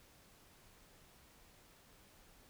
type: silence
effects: pink hiss -64 dBFS RMS until 2.49 s